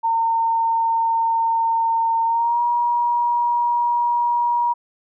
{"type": "tone with pitch glide", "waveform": "sine", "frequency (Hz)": [912, 955.1], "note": ["A#5", "A#5"], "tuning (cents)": [-38, 42], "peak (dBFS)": -16, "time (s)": [0.03, 4.74], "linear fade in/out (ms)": 20, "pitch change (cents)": 80, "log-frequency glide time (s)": [2.25, 2.62], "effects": []}